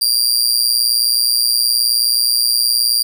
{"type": "tone with amplitude modulation", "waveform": "sawtooth", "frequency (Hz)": 4747, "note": "D8", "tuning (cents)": 18, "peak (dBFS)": -6, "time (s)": [0.01, 3.03], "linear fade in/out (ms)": 10, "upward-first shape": "sine", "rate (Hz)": 119, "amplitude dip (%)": 85, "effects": []}